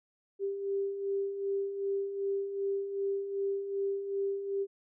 sine beating tone pair, 393.2 / 395.8 Hz, G4 / G4, +5 / +17 cents, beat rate 2.6 Hz, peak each -39 / -31 dBFS, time 0.39-4.67 s, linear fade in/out 50 ms, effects none

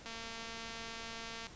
click train, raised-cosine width 0.2 ms, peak -28 dBFS, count 322, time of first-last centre 0.06-1.468 s, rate 228 Hz, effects pink hiss -54 dBFS RMS until 1.55 s + resampled to 16000 Hz

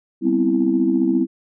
sine chord, C major seventh, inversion second, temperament equal, 196 / 246.9 / 261.6 / 329.6 Hz, G3 / B3 / C4 / E4, 0 / 0 / 0 / 0 cents, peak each -23 / -22 / -19 / -18 dBFS, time 0.21-1.27 s, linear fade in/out 50 ms, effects tanh soft clip ceiling -5 dBFS

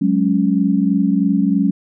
sine chord, F# suspended second, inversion none, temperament just, 185 / 208.1 / 277.5 Hz, F#3 / G#3 / C#4, 0 / +4 / +2 cents, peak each -17 dBFS, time 0.01-1.71 s, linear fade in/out 10 ms, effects none

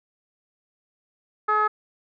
15% pulse tone with low-pass filter, 425.5 Hz, G#4, 42 cents sharp, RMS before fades -21 dBFS, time 1.48-1.68 s, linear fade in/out 10 ms, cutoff 1400 Hz, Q 6.5, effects none

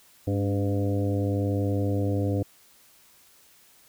harmonic tone with a mistuned harmonic, 100.9 Hz, G#2, 49 cents flat, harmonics 1 / 2 / 3 / 4 / 5 / 6 / 7, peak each -25 / -34 / -29 / -36 / -32 / -40 / -42 dBFS, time 0.27-2.43 s, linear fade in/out 5 ms, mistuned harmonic 3, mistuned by -59 cents, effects white hiss -57 dBFS RMS until 3.88 s

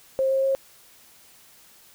sine tone with pitch steps, 532 / 535.7 / 539.4 Hz, C5 / C5 / C#5, +29 / +41 / -47 cents, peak -19 dBFS, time 0.19-0.55 s, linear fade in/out 0 ms, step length 120 ms, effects white hiss -53 dBFS RMS until 1.94 s

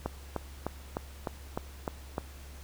click train, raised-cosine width 1 ms, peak -17 dBFS, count 8, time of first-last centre 0.06-2.181 s, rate 3.3 Hz, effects added 69 Hz sine -45 dBFS peak until 2.63 s + pink hiss -53 dBFS RMS until 2.63 s

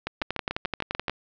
two click trains, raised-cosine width 0.3 ms, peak -11 / -12 dBFS, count 11 / 8, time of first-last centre 0.22-1.082 / 0.07-1.096 s, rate 11.6 / 6.82 Hz, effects low-pass 5000 Hz 12 dB/octave

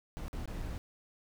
brown noise with dropouts, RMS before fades -39 dBFS, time 0.17-0.78 s, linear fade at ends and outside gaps 0 ms, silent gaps 0.281-0.33 / 0.457-0.476 / 0.615-0.619 s, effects none

